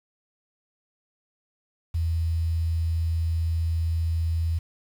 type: tone with quantisation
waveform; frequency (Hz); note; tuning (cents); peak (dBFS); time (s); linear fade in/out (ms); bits
sine; 82.41; E2; 0; -22; 1.94-4.59; 10; 8
effects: none